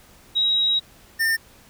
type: tone pair in turn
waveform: sine / square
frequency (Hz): 3827 / 1806.1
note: A#7 / A6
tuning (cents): +45 / +45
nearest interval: octave + minor second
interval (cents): 1300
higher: first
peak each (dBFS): -17 / -19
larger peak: first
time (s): 0.35-0.8 / 1.19-1.37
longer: first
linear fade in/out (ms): 20
effects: pink hiss -51 dBFS RMS until 1.69 s